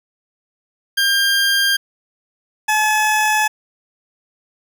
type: tone pair in turn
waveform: 20% pulse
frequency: 1600 / 856.9 Hz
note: G6 / A5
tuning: +35 / -46 cents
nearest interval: major seventh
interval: 1081 cents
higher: first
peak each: -9 dBFS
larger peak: neither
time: 0.97-1.77 / 2.68-3.48 s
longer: neither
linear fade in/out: 10 ms
effects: none